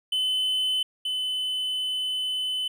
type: tone pair in turn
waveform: triangle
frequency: 3033 / 3023 Hz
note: F#7 / F#7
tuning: +42 / +36 cents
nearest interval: unison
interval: 6 cents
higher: first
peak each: -21 / -24 dBFS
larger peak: first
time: 0.12-0.83 / 1.05-2.68 s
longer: second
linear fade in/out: 5 ms
effects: none